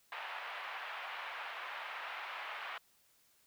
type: band-pass noise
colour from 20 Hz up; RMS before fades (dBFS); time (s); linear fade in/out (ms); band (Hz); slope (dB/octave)
pink; -44; 0.12-2.78; 2; 780 to 2900; 24
effects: white hiss -70 dBFS RMS until 3.46 s